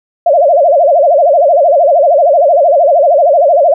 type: tone with vibrato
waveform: sine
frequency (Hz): 622.3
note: D#5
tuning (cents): 0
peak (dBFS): -4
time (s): 0.26-3.74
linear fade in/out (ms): 5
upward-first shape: sine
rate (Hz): 13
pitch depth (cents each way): 230
effects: none